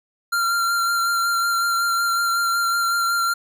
square tone with vibrato, 1380 Hz, F6, 21 cents flat, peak -19 dBFS, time 0.32-3.34 s, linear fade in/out 10 ms, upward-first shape sine, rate 5.4 Hz, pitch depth 17 cents each way, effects none

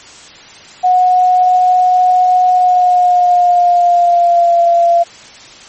sine tone with pitch glide, 731 to 686 Hz, F#5 to F5, -21 to -31 cents, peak -6 dBFS, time 0.83-5.04 s, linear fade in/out 20 ms, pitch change -110 cents, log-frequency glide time 2.51-4.6 s, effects white hiss -36 dBFS RMS until 5.68 s + MP3 32 kbps

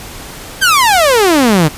sawtooth exponential sweep, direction down, 1626 to 144.5 Hz, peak -3 dBFS, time 0.61-1.69 s, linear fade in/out 20 ms, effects pink hiss -29 dBFS RMS until 1.77 s + resampled to 32000 Hz

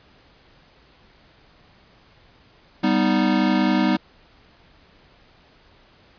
square chord, G augmented, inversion none, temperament equal, 196 / 246.9 / 311.1 Hz, G3 / B3 / D#4, 0 / 0 / 0 cents, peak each -22 dBFS, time 2.83-3.97 s, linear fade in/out 10 ms, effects pink hiss -54 dBFS RMS until 6.18 s + resampled to 11025 Hz

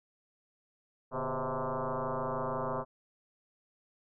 sine tone with frequency modulation, 246.9 Hz, B3, in tune, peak -31 dBFS, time 1.11-2.85 s, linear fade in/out 50 ms, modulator 130 Hz, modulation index 7.5, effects none

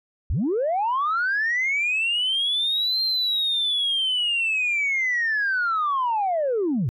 sine linear two-way sweep, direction up then down, 46.78 to 4186 to 102.3 Hz, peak -19 dBFS, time 0.3-6.89 s, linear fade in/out 0 ms, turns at 3.02 s, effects tanh soft clip ceiling -17 dBFS

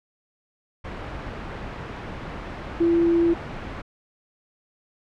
sine tone in noise, 337.9 Hz, E4, 43 cents sharp, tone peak -16 dBFS, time 2.8-3.34 s, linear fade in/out 10 ms, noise pink, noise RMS -33 dBFS, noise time 0.84-3.82 s, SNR +14 dB, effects low-pass 2000 Hz 12 dB/octave

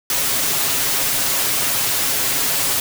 white noise with comb filter, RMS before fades -19 dBFS, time 0.1-2.8 s, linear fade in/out 2 ms, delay 7.3 ms, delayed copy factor +0.6, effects none

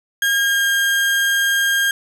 35% pulse tone with pitch glide, 1622 to 1611.7 Hz, G#6 to G6, -41 to +48 cents, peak -13 dBFS, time 0.22-1.91 s, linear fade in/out 2 ms, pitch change -11 cents, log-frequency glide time 0.36-0.69 s, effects none

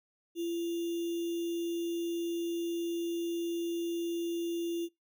sine tone with sample-and-hold, 339.8 Hz, F4, 47 cents flat, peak -31 dBFS, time 0.35-4.89 s, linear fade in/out 50 ms, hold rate 3150 Hz, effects noise-tail reverb RT60 0.2 s tail -25 dB re dry

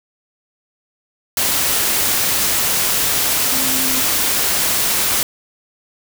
sine tone in noise, 262 Hz, C4, 2 cents sharp, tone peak -26 dBFS, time 3.52-4.01 s, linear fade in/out 2 ms, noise white, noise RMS -17 dBFS, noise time 1.37-5.23 s, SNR -12 dB, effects none

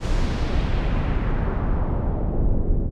brown noise with low-pass filter sweep, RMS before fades -21 dBFS, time 0-2.91 s, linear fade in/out 50 ms, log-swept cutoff 7200 to 360 Hz, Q 1.1, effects none

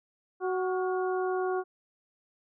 harmonic tone with a mistuned harmonic, 371.1 Hz, F#4, 5 cents sharp, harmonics 1 / 2 / 3 / 4, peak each -28 / -34 / -38 / -40 dBFS, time 0.4-1.64 s, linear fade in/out 50 ms, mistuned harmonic 4, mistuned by -65 cents, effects none

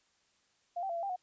sine tone with pitch steps, 698 / 774 / 681 / 677 / 792 / 729 Hz, F5 / G5 / F5 / E5 / G5 / F#5, -1 / -22 / -44 / +46 / +18 / -26 cents, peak -33 dBFS, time 0.76-1.162 s, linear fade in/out 10 ms, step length 67 ms, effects white hiss -72 dBFS RMS until 1.22 s + resampled to 16000 Hz

